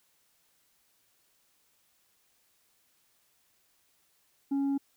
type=tone with tanh clipping; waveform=sine; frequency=277.2 Hz; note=C#4; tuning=in tune; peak=-27 dBFS; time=4.51-4.78 s; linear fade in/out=10 ms; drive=3 dB; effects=white hiss -70 dBFS RMS until 4.96 s